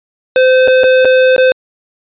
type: tone with dropouts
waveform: square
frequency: 515 Hz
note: C5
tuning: 28 cents flat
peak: -6 dBFS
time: 0.36-1.52 s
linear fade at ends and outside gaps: 1 ms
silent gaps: 0.676-0.681 / 0.835-0.84 / 1.048-1.053 / 1.364-1.38 s
effects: resampled to 8000 Hz